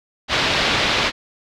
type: low-pass noise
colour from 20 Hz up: white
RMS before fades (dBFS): -19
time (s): 0.28-1.12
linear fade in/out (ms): 50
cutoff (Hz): 4100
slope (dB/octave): 24
effects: none